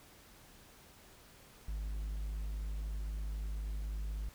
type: tone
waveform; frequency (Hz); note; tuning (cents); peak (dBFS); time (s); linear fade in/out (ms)
triangle; 51.91; G#1; 0; -34; 1.68-4.29; 5
effects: pink hiss -59 dBFS RMS until 4.34 s